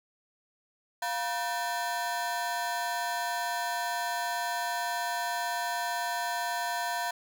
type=ring-modulated tone; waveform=30% pulse; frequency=830.6 Hz; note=G#5; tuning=in tune; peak=-24 dBFS; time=1.02-7.11 s; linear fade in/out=5 ms; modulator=131 Hz; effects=none